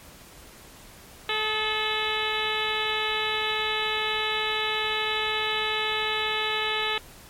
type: harmonic tone with a mistuned harmonic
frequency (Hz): 433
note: A4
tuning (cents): -28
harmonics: 1 / 2 / 3 / 4 / 5 / 6 / 7 / 8 / 9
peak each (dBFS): -33 / -33 / -33 / -33 / -33 / -33 / -33 / -33 / -33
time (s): 1.29-6.98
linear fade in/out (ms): 2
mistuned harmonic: 3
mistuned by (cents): -31
effects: pink hiss -48 dBFS RMS until 7.29 s + MP3 64 kbps